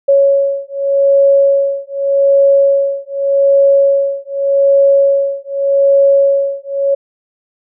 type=beating tone pair; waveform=sine; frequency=554.4 / 555.24 Hz; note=C#5 / C#5; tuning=0 / +3 cents; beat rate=0.84 Hz; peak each=-11 dBFS; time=0.08-6.95 s; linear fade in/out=10 ms; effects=none